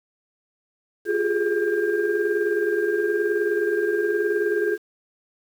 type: tone cluster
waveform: sine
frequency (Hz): 350.8 / 401.5 / 420.5 / 1601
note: F4 / G4 / G#4 / G6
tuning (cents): +8 / +41 / +22 / +36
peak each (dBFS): -25 / -27 / -22 / -28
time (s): 1.05-4.78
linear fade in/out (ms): 50
effects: tanh soft clip ceiling -10 dBFS + 8-bit